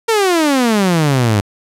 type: exponential sweep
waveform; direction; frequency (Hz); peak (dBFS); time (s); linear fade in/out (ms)
sawtooth; down; 466.2 to 98.5; -7; 0.08-1.41; 10
effects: low-pass 12000 Hz 12 dB/octave